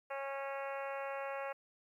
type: harmonic tone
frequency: 274.7 Hz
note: C#4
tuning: 16 cents flat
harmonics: 2 / 3 / 4 / 5 / 6 / 7 / 8 / 9 / 10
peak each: -41 / -45 / -47 / -49 / -51 / -52 / -53 / -54 / -55 dBFS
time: 0.1-1.53 s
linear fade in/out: 10 ms
effects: 12-bit